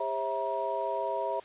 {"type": "tone cluster", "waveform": "sine", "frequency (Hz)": [401.8, 538, 653, 952], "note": ["G4", "C5", "E5", "A#5"], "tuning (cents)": [43, 48, -17, 36], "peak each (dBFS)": [-37, -35, -33, -33], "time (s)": [0, 1.4], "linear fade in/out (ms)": 5, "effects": ["white hiss -52 dBFS RMS until 1.44 s", "resampled to 8000 Hz"]}